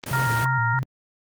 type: click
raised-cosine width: 0.2 ms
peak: -14 dBFS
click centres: 0.038 s
type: noise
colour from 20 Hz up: pink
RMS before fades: -30 dBFS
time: 0.06-0.45 s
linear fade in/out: 5 ms
type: tone with vibrato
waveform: sine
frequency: 123.47 Hz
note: B2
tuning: in tune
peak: -22 dBFS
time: 0.11-0.83 s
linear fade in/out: 0 ms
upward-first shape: square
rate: 3.2 Hz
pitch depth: 100 cents each way
type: harmonic tone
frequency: 466.2 Hz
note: A#4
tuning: in tune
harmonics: 2 / 3 / 4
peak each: -25 / -24 / -30 dBFS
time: 0.13-0.79 s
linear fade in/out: 0 ms
effects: high-pass 80 Hz 12 dB/octave + Opus 24 kbps